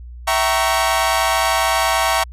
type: chord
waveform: sawtooth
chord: E diminished seventh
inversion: none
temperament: equal with one note detuned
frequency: 659.3 / 768.7 / 932.3 / 1108.7 Hz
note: E5 / G5 / Bb5 / Db6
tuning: 0 / -34 / 0 / 0 cents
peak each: -17 dBFS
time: 0.27-2.24 s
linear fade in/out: 10 ms
effects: added 60 Hz sine -32 dBFS peak until 2.32 s + resampled to 32000 Hz